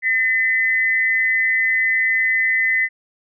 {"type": "tone pair together", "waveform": "sine", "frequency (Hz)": [1802, 2023], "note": ["A6", "B6"], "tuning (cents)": [41, 41], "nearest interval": "major second", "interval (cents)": 200, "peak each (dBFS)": [-21, -16], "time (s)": [0.02, 2.89], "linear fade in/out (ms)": 50, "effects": []}